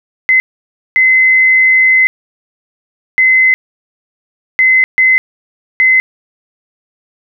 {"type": "tone bursts at uneven times", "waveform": "sine", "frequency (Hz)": 2048, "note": "C7", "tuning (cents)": -38, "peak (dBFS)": -5, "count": 6, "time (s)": [[0.29, 0.4], [0.96, 2.07], [3.18, 3.54], [4.59, 4.84], [4.98, 5.18], [5.8, 6]], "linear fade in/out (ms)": 0, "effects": []}